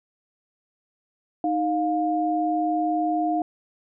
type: tone pair together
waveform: sine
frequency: 311.1 / 706.9 Hz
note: D#4 / F5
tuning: 0 / +21 cents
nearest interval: octave + major second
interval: 1421 cents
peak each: -24 / -23 dBFS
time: 1.44-3.42 s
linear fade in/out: 2 ms
effects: none